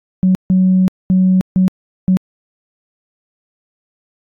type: tone bursts at uneven times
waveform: sine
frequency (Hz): 186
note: F#3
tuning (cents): +9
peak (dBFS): -7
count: 5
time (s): 0.23-0.35 / 0.5-0.88 / 1.1-1.41 / 1.56-1.68 / 2.08-2.17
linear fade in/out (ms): 0
effects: tanh soft clip ceiling -4 dBFS + AAC 64 kbps